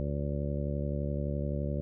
harmonic tone, 71.7 Hz, D2, 41 cents flat, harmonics 1 / 2 / 3 / 4 / 5 / 6 / 7 / 8, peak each -34 / -34 / -38 / -44 / -42 / -49 / -43 / -40 dBFS, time 0-1.81 s, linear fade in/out 0 ms, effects none

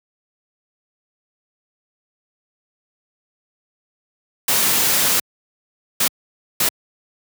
white noise bursts at uneven times, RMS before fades -17 dBFS, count 3, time 4.48-5.2 / 6-6.08 / 6.6-6.69 s, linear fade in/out 5 ms, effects high-pass 100 Hz 12 dB/octave

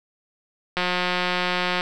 click train, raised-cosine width 0.3 ms, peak -7 dBFS, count 188, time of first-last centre 0.77-1.809 s, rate 180 Hz, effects none

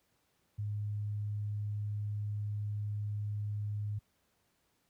sine tone, 104.1 Hz, G#2, 5 cents sharp, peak -33 dBFS, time 0.58-3.99 s, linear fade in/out 10 ms, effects pink hiss -75 dBFS RMS until 4.89 s + high-pass 60 Hz 12 dB/octave

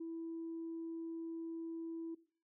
sine tone, 329.6 Hz, E4, in tune, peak -40 dBFS, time 0-2.15 s, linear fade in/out 10 ms, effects noise-tail reverb RT60 0.4 s tail -17 dB re dry + tanh soft clip ceiling -37 dBFS

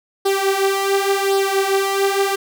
sawtooth tone with flanger, 392 Hz, G4, in tune, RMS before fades -18 dBFS, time 0.25-2.36 s, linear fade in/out 10 ms, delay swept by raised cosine 0.21 to 6.11 ms, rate 0.91 Hz, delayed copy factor +0.7, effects none

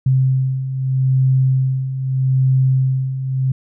sine beating tone pair, 130.81 / 131.61 Hz, C3 / C3, 0 / +11 cents, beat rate 0.8 Hz, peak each -20 / -14 dBFS, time 0.06-3.52 s, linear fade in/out 5 ms, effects none

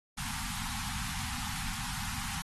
pink band-stop noise, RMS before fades -37 dBFS, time 0.17-2.42 s, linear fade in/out 10 ms, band 250 to 760 Hz, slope 96 dB/octave, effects AAC 32 kbps

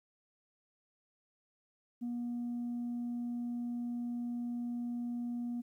sine tone, 240 Hz, B3, 49 cents flat, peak -33 dBFS, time 2.01-5.62 s, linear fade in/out 20 ms, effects tanh soft clip ceiling -33 dBFS + 12-bit

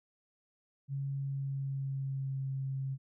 sine tone with pitch glide, 138.1 to 134.63 Hz, C#3 to C3, -6 to +50 cents, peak -33 dBFS, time 0.88-2.98 s, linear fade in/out 50 ms, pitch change -44 cents, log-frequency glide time 1.11-2.47 s, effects none

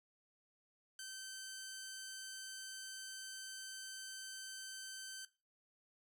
10% pulse tone, 1544 Hz, G6, 27 cents flat, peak -38 dBFS, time 0.99-5.25 s, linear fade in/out 2 ms, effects noise-tail reverb RT60 0.3 s tail -17 dB re dry

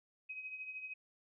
sine tone with tremolo, 2529 Hz, D#7, 28 cents sharp, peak -40 dBFS, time 0.29-0.94 s, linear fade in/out 10 ms, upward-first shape triangle, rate 13 Hz, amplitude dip 65%, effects none

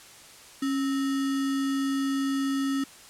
sine tone with sample-and-hold, 273.5 Hz, C#4, 23 cents flat, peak -24 dBFS, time 0.62-2.84 s, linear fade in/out 5 ms, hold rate 1575 Hz, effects white hiss -49 dBFS RMS until 3.09 s + low-pass 10000 Hz 12 dB/octave

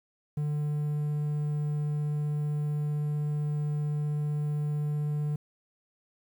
triangle tone, 148.7 Hz, D3, 22 cents sharp, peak -25 dBFS, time 0.37-5.36 s, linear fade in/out 5 ms, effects 10-bit

